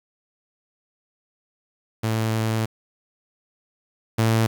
sawtooth tone pair in turn, 111.2 / 112.23 Hz, A2 / A2, +19 / +35 cents, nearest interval unison, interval 16 cents, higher second, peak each -17 / -13 dBFS, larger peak second, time 2.03-2.66 / 4.18-4.47 s, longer first, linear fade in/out 10 ms, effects 8-bit

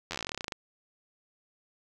slowing click train, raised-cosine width 0.2 ms, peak -17 dBFS, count 19, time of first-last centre 0.11-0.522 s, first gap 11 ms, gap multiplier 1.08, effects none

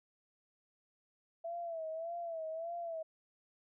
sine tone with vibrato, 662 Hz, E5, 7 cents sharp, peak -38 dBFS, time 1.44-3.03 s, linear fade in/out 10 ms, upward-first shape sine, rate 1.7 Hz, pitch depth 73 cents each way, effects none

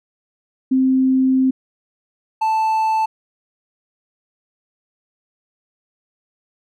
sine / triangle tone pair in turn, 261.6 / 879.9 Hz, C4 / A5, 0 / 0 cents, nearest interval octave + major sixth, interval 2100 cents, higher second, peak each -12 / -13 dBFS, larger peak first, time 0.71-1.51 / 2.41-3.06 s, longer first, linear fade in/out 10 ms, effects none

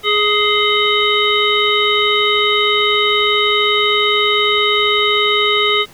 harmonic tone with a mistuned harmonic, 417.6 Hz, G#4, 10 cents sharp, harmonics 1 / 3 / 5 / 7 / 9, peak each -18 / -18 / -18 / -18 / -18 dBFS, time 0.03-5.86 s, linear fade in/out 50 ms, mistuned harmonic 7, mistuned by +71 cents, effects pink hiss -43 dBFS RMS until 5.93 s

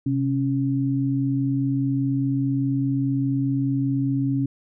sine tone pair together, 130.81 / 275.7 Hz, C3 / C#4, 0 / -9 cents, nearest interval octave + minor second, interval 1291 cents, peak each -23 / -22 dBFS, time 0.06-4.46 s, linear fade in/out 5 ms, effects none

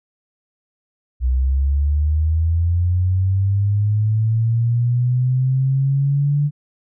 sine linear sweep, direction up, 61.74 to 146.83 Hz, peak -14 dBFS, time 1.2-6.51 s, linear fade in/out 50 ms, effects none

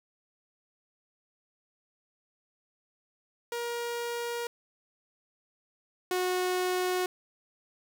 sawtooth tone pair in turn, 473.7 / 365.2 Hz, A#4 / F#4, +28 / -23 cents, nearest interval perfect fourth, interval 451 cents, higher first, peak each -28 / -23 dBFS, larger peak second, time 3.52-4.47 / 6.11-7.06 s, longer neither, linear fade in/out 2 ms, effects none

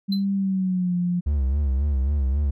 sine tone with pitch glide, 197.2 to 176.7 Hz, G3 to F3, +11 to +21 cents, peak -20 dBFS, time 0.08-1.21 s, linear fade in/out 20 ms, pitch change -190 cents, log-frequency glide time 0.34-0.96 s
triangle tone with exponential decay, 4061 Hz, B7, 48 cents sharp, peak -24 dBFS, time 0.12-0.25 s, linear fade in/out 5 ms, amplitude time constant 27 ms
triangle tone with vibrato, 69.3 Hz, C#2, in tune, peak -17 dBFS, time 1.26-2.51 s, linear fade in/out 10 ms, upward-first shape sine, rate 3.7 Hz, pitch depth 110 cents each way
effects none

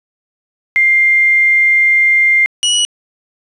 sine / sawtooth tone pair in turn, 2100 / 2926 Hz, C7 / F#7, +6 / -20 cents, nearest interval tritone, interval 574 cents, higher second, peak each -7 dBFS, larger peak neither, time 0.76-2.46 / 2.63-2.85 s, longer first, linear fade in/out 0 ms, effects resampled to 24000 Hz + 7-bit

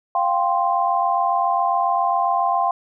sine chord, F suspended second, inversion none, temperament just, 698.5 / 785.8 / 1047.7 Hz, F5 / G5 / C6, 0 / +4 / +2 cents, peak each -21 dBFS, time 0.15-2.71 s, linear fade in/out 2 ms, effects none

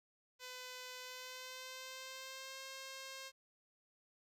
5% pulse tone with pitch glide, 504 to 533 Hz, B4 to C5, +35 to +32 cents, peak -36 dBFS, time 0.39-3.32 s, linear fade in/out 50 ms, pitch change +97 cents, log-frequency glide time 0.99-2.61 s, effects resampled to 32000 Hz + 13-bit

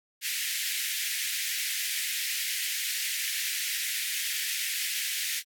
pink high-pass noise, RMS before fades -31 dBFS, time 0.21-5.43 s, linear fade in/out 50 ms, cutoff 1800 Hz, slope 48 dB/octave, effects AAC 64 kbps

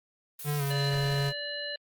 blue noise, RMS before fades -40 dBFS, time 0.39-0.72 s, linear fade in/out 5 ms
square tone with pitch glide, 146.83 to 139.71 Hz, D3 to C#3, 0 to +14 cents, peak -27 dBFS, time 0.44-1.33 s, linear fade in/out 50 ms, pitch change -86 cents, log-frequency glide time 0.57-0.63 s
harmonic tone, 582 Hz, D5, 16 cents flat, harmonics 1 / 3 / 5 / 7, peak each -39 / -38 / -41 / -37 dBFS, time 0.7-1.76 s, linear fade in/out 5 ms
effects Opus 24 kbps

